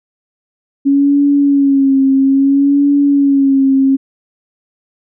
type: tone with vibrato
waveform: sine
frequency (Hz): 276.7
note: C#4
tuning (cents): -3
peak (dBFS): -7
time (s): 0.85-3.97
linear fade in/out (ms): 20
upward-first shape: sine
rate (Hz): 0.6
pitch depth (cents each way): 49
effects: none